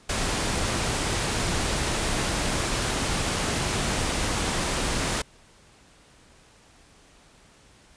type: noise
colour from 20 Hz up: pink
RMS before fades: -26 dBFS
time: 0.09-5.22 s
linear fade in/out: 5 ms
effects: pink hiss -55 dBFS RMS until 7.96 s + resampled to 22050 Hz